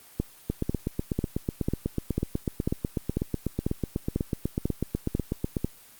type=two click trains; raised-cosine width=3 ms; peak=-13 / -12 dBFS; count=42 / 12; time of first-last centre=0.5-5.568 / 0.2-5.646 s; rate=8.09 / 2.02 Hz; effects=white hiss -52 dBFS RMS until 5.99 s + Opus 24 kbps